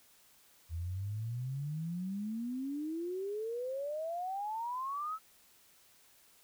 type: exponential sweep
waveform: sine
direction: up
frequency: 79.7 to 1318.5 Hz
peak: -35 dBFS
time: 0.69-5.19 s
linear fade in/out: 50 ms
effects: white hiss -64 dBFS RMS until 6.43 s